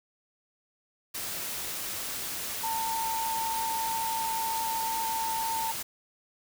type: tone in noise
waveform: sine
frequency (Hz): 902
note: A5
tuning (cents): +43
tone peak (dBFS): -29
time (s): 2.63-5.72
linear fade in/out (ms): 10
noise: white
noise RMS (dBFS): -35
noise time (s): 1.14-5.83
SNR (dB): +3
effects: none